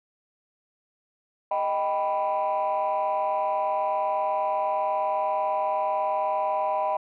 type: chord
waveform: sine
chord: Eb augmented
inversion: none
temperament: equal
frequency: 622.3 / 784 / 987.8 Hz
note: Eb5 / G5 / B5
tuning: 0 / 0 / 0 cents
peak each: -26 dBFS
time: 1.51-6.97 s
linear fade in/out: 5 ms
effects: tanh soft clip ceiling -18 dBFS